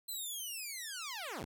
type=linear sweep; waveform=10% pulse; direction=down; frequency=4114 to 32.7 Hz; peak=-32 dBFS; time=0.08-1.45 s; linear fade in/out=10 ms; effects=none